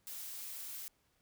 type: noise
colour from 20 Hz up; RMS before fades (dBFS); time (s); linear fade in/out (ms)
blue; -45; 0.07-0.88; 0
effects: pink hiss -75 dBFS RMS until 1.21 s

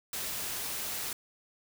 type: noise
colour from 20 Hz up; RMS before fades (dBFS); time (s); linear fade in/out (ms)
white; -36; 0.13-1.13; 2
effects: none

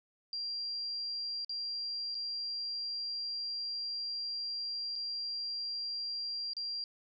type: tone with dropouts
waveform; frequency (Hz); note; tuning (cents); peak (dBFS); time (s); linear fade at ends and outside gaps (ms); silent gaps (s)
sine; 4753; D8; +20; -35; 0.33-6.84; 1; 1.447-1.494 / 2.146-2.151 / 4.956-4.96 / 6.534-6.567
effects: none

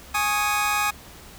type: chord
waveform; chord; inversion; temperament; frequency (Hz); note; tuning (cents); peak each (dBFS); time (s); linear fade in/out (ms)
25% pulse; Ab suspended fourth; none; just; 830.6 / 1107.5 / 1245.9; Ab5 / Db6 / Eb6; 0 / -2 / +2; -21 / -26 / -21; 0.14-0.91; 10
effects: added 69 Hz sine -48 dBFS peak until 1.38 s + pink hiss -45 dBFS RMS until 1.38 s

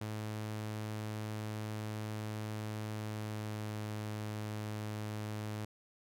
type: tone with pitch glide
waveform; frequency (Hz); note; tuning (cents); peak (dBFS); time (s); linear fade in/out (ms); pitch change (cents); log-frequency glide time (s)
sawtooth; 107.5 to 106.51; A2 to G#2; -40 to +44; -34; 0.01-5.65; 5; -16; 2.91-3.8
effects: none

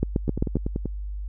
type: two click trains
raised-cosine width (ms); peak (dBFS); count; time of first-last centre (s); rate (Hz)
3; -9 / -14; 5 / 7; 0.03-0.556 / 0.28-0.857; 7.6 / 10.4
effects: added 50 Hz sine -29 dBFS peak until 1.28 s

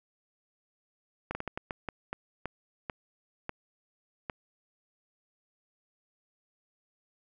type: slowing click train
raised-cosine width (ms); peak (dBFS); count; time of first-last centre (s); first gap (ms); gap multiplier
0.5; -19; 12; 1.31-4.298; 40; 1.35
effects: none

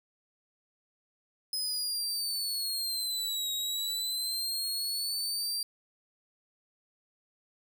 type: exponential two-way sweep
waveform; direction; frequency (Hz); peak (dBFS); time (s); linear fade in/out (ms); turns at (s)
sawtooth; down then up; 5090 to 3796 to 4730; -28; 1.53-5.63; 2; 3.53
effects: none

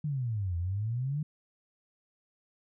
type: exponential two-way sweep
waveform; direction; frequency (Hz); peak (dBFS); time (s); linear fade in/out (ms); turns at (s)
sine; down then up; 155.56 to 83.7 to 155.56; -29; 0.04-1.23; 5; 0.57
effects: none

